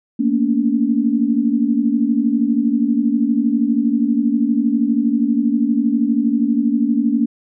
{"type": "tone cluster", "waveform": "sine", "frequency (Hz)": [225.5, 238, 284.7], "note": ["A3", "A#3", "C#4"], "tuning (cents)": [43, 36, 46], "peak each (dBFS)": -18, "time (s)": [0.19, 7.26], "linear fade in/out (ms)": 10, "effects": []}